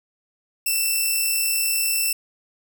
5% pulse tone pair together, 2650 / 2690 Hz, E7 / E7, +9 / +34 cents, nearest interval unison, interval 25 cents, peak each -13 / -14 dBFS, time 0.66-2.13 s, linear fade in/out 5 ms, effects none

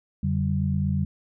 sine tone cluster, 87.3 / 143.4 / 192 Hz, F2 / D3 / G3, 0 / -41 / -36 cents, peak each -26 dBFS, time 0.23-1.05 s, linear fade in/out 5 ms, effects none

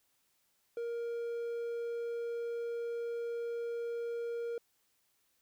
triangle tone, 469 Hz, A#4, 11 cents sharp, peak -33 dBFS, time 0.77-4.58 s, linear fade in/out 2 ms, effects white hiss -75 dBFS RMS until 5.41 s

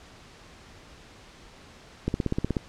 click train, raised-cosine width 3 ms, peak -12 dBFS, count 9, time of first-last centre 2.08-2.568 s, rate 16.4 Hz, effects pink hiss -50 dBFS RMS until 2.68 s + low-pass 6000 Hz 12 dB/octave

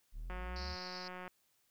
triangle linear sweep, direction up, 32.7 to 77.78 Hz, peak -39 dBFS, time 0.12-0.77 s, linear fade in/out 50 ms
click train, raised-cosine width 0.5 ms, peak -32 dBFS, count 179, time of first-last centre 0.3-1.278 s, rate 182 Hz
pink band-pass noise, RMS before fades -49 dBFS, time 0.56-1.08 s, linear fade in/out 2 ms, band 4200 to 5300 Hz, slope 96 dB/octave
effects white hiss -75 dBFS RMS until 1.7 s

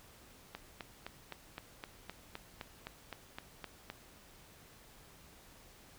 click train, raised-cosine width 0.3 ms, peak -26 dBFS, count 14, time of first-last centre 0.55-3.901 s, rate 3.88 Hz, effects pink hiss -59 dBFS RMS until 5.98 s

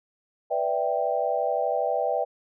sine chord, E minor seventh, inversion second, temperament equal, 493.9 / 587.3 / 659.3 / 784 Hz, B4 / D5 / E5 / G5, 0 / 0 / 0 / 0 cents, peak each -29 / -28 / -28 / -28 dBFS, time 0.5-2.25 s, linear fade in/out 20 ms, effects none

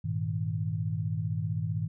sine tone cluster, 101.9 / 117.5 / 157.9 Hz, G#2 / A#2 / D#3, -32 / +14 / +26 cents, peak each -32 / -34 / -32 dBFS, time 0.04-1.88 s, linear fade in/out 10 ms, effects none

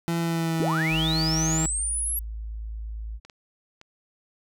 30% pulse tone with pitch glide, 168.1 to 159.77 Hz, E3 to D#3, +34 to +46 cents, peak -21 dBFS, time 0.08-1.66 s, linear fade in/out 0 ms, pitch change -88 cents, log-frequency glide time 0.18-0.83 s
sine linear sweep, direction up, 233.1 to 11480 Hz, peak -25 dBFS, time 0.6-2.19 s, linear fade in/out 0 ms
sine tone, 54.4 Hz, A1, 19 cents flat, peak -31 dBFS, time 0.89-3.2 s, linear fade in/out 50 ms
clicks, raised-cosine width 0.2 ms, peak -29 dBFS, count 3, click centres 3.25 / 3.298 / 3.814 s
effects none

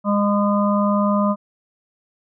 harmonic tone, 204.1 Hz, G#3, 30 cents flat, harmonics 1 / 3 / 5 / 6, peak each -17 / -22 / -24 / -25 dBFS, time 0.04-1.36 s, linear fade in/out 50 ms, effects none

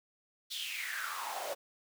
pink noise with high-pass filter sweep, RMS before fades -39 dBFS, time 0.5-1.55 s, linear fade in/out 20 ms, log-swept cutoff 3800 to 540 Hz, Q 5.7, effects none

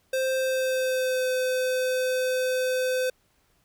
square tone with pitch glide, 523.3 to 511.1 Hz, C5 to C5, 0 to -41 cents, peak -24 dBFS, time 0.13-3.1 s, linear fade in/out 5 ms, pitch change -41 cents, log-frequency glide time 0.36-1.28 s, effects pink hiss -67 dBFS RMS until 3.64 s

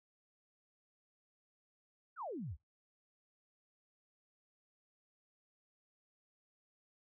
sine exponential sweep, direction down, 1568 to 61.74 Hz, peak -40 dBFS, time 2.16-2.57 s, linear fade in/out 50 ms, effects noise-tail reverb RT60 0.2 s tail -26 dB re dry

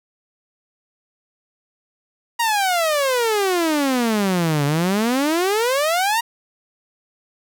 sawtooth exponential two-way sweep, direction down then up, 954 to 140 to 954 Hz, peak -13 dBFS, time 2.39-6.21 s, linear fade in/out 10 ms, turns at 4.65 s, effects none

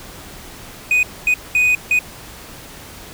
triangle tone bursts at uneven times, 2489 Hz, D#7, in tune, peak -10 dBFS, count 4, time 0.91-1.03 / 1.27-1.34 / 1.55-1.75 / 1.91-1.99 s, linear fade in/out 2 ms, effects pink hiss -37 dBFS RMS until 3.13 s

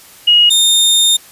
sine / sawtooth tone pair in turn, 2885 / 3650 Hz, F#7 / A#7, -44 / -37 cents, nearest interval major third, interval 407 cents, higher second, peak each -5 dBFS, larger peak neither, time 0.27-0.5 / 0.5-1.17 s, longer second, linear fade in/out 10 ms, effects white hiss -40 dBFS RMS until 1.31 s + resampled to 32000 Hz

